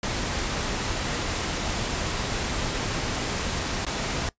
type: noise with dropouts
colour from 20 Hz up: pink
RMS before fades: -28 dBFS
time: 0.03-4.29 s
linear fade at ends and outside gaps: 2 ms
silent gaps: 3.851-3.865 s
effects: noise-tail reverb RT60 0.1 s tail -20 dB re dry + resampled to 16000 Hz